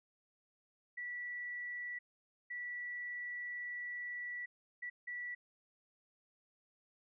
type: tone bursts at uneven times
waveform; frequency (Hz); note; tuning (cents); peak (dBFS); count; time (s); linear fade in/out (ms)
sine; 1953; B6; -20; -40; 4; 0.97-1.99 / 2.5-4.46 / 4.82-4.9 / 5.07-5.35; 10
effects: none